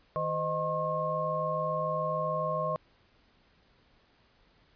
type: tone cluster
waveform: sine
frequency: 157.9 / 513 / 620 / 1076 Hz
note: D#3 / C5 / D#5 / C6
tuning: +26 / -34 / -6 / +48 cents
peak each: -37 / -36 / -32 / -32 dBFS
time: 0.16-2.76 s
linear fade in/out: 0 ms
effects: pink hiss -65 dBFS RMS until 4.75 s + resampled to 11025 Hz